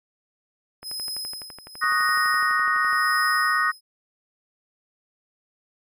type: tone with tremolo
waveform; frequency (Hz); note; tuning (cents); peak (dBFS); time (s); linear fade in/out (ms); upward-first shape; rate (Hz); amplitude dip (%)
sawtooth; 5090; D#8; +39; -26; 0.82-3.81; 50; sine; 0.93; 85
type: click train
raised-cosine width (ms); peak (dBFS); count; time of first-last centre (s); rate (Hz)
0.5; -26; 26; 0.83-2.931; 11.9
type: chord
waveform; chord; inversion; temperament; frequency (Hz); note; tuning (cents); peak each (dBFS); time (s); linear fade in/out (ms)
sine; D# minor seventh; third; equal; 1108.7 / 1244.5 / 1480 / 1864.7; C#6 / D#6 / F#6 / A#6; 0 / 0 / 0 / 0; -29 / -23 / -26 / -23; 1.81-3.72; 20
effects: none